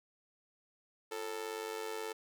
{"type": "tone with amplitude modulation", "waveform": "sawtooth", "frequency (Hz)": 441.4, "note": "A4", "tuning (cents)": 5, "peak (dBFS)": -31, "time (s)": [1.11, 2.13], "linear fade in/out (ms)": 10, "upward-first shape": "sine", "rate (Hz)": 98.5, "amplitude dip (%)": 80, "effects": []}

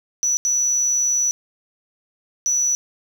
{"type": "tone bursts at uneven times", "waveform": "sine", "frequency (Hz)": 5920, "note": "F#8", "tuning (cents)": 0, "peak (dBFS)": -15, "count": 3, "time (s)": [[0.23, 0.37], [0.45, 1.31], [2.46, 2.75]], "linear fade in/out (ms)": 0, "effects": ["tanh soft clip ceiling -13 dBFS", "7-bit"]}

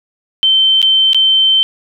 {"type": "tone with dropouts", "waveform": "sine", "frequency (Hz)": 3100, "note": "G7", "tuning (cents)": -20, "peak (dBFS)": -7, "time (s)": [0.43, 1.63], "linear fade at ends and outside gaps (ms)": 0, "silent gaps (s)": [[0.817, 0.827], [1.132, 1.146]], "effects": []}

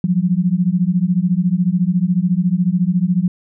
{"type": "beating tone pair", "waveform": "sine", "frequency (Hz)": [172.5, 186.5], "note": ["F3", "F#3"], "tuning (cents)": [-21, 14], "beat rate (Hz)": 14, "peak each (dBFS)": -16, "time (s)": [0.04, 3.28], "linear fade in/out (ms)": 2, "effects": []}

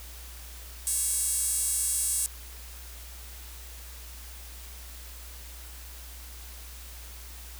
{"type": "tone with high-pass filter", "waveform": "sawtooth", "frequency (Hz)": 554.4, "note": "C#5", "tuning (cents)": 0, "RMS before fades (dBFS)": -28, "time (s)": [0.87, 2.26], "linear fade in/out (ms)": 0, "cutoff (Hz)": 8700, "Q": 3.2, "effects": ["added 60 Hz sine -43 dBFS peak until 7.59 s", "white hiss -47 dBFS RMS until 7.59 s"]}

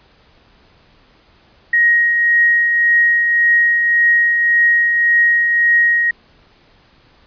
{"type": "tone with tremolo", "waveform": "sine", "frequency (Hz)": 1883, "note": "A#6", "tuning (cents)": 17, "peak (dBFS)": -8, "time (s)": [1.73, 6.11], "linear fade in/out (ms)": 5, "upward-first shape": "triangle", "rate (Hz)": 1.8, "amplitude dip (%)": 40, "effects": ["pink hiss -51 dBFS RMS until 7.26 s", "resampled to 11025 Hz"]}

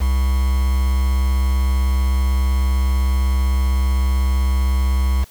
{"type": "tone with quantisation", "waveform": "triangle", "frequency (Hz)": 65.41, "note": "C2", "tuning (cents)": 0, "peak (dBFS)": -12, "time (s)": [0, 5.25], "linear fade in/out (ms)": 20, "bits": 5, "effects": ["white hiss -48 dBFS RMS until 5.3 s"]}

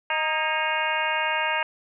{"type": "harmonic tone with a mistuned harmonic", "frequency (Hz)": 311.1, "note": "D#4", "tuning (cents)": 0, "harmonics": [2, 3, 4, 5, 6, 7, 8, 9], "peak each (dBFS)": [-32, -27, -34, -29, -35, -31, -32, -31], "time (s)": [0.1, 1.63], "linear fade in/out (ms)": 2, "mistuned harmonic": 5, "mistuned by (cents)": 65, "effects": []}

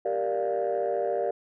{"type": "chord", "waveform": "sine", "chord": "G minor seventh", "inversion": "none", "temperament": "equal", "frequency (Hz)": [392, 466.2, 587.3, 698.5], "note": ["G4", "Bb4", "D5", "F5"], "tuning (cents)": [0, 0, 0, 0], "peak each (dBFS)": [-30, -29, -28, -30], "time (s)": [0.05, 1.31], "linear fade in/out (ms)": 5, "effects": ["tanh soft clip ceiling -19 dBFS"]}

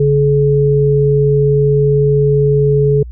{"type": "tone pair together", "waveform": "sine", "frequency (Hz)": [142.2, 426.1], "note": ["C#3", "G#4"], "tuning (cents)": [45, 44], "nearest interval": "octave + perfect fifth", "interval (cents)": 1899, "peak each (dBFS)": -11, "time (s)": [0, 3.03], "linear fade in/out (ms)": 5, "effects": ["added 60 Hz sine -26 dBFS peak until 3.11 s"]}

